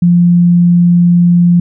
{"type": "tone", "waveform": "sine", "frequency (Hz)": 174.2, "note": "F3", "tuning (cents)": -4, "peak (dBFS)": -4, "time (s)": [0.02, 1.6], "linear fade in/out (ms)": 5, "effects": []}